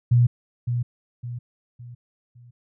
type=tone with echo; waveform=sine; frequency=120.9 Hz; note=B2; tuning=36 cents flat; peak=-13 dBFS; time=0.11-0.27 s; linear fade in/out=10 ms; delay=560 ms; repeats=4; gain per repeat=-8 dB; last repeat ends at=2.51 s; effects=none